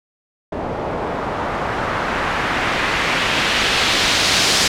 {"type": "noise with low-pass filter sweep", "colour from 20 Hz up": "white", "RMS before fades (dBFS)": -19, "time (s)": [0.52, 4.68], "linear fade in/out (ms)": 5, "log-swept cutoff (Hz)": [630, 5400], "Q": 1.1, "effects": []}